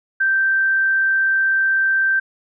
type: tone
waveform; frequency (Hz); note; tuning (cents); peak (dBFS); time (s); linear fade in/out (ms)
sine; 1564; G6; -4; -14; 0.2-2.2; 10
effects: none